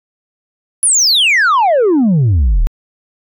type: exponential sweep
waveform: sine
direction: down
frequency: 10560 to 32.51 Hz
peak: -5 dBFS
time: 0.83-2.67 s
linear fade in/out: 0 ms
effects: tanh soft clip ceiling -7 dBFS